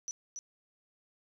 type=tone with echo; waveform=sine; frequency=5920 Hz; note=F#8; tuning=in tune; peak=-35 dBFS; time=0.08-0.11 s; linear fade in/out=0 ms; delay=280 ms; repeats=1; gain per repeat=-4 dB; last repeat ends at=0.39 s; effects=none